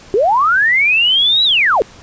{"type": "linear two-way sweep", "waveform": "sine", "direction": "up then down", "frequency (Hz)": [366.7, 3951, 366.7], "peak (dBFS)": -9, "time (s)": [0.14, 1.82], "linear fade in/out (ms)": 0, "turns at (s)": 1.44, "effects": ["pink hiss -40 dBFS RMS until 2.02 s", "resampled to 16000 Hz"]}